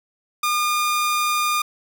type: tone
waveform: sawtooth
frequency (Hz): 1212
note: D#6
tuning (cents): -46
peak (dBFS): -15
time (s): 0.43-1.62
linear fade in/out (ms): 5
effects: none